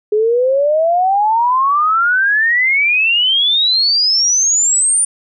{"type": "exponential sweep", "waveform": "sine", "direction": "up", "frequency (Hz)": [415.3, 9370], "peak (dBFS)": -10, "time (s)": [0.12, 5.05], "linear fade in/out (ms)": 5, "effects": []}